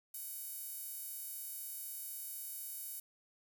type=tone with high-pass filter; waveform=sawtooth; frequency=756 Hz; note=F#5; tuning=37 cents sharp; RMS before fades=-45 dBFS; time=0.14-3 s; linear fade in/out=5 ms; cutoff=11000 Hz; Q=1.6; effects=none